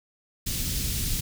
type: band-stop noise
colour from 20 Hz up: pink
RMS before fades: -28 dBFS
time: 0.46-1.21 s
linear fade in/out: 10 ms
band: 180 to 3800 Hz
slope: 12 dB/octave
effects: none